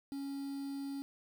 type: tone with quantisation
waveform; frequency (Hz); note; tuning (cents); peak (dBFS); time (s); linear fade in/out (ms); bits
triangle; 277.1; C#4; -1; -36; 0.12-1.02; 0; 9
effects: none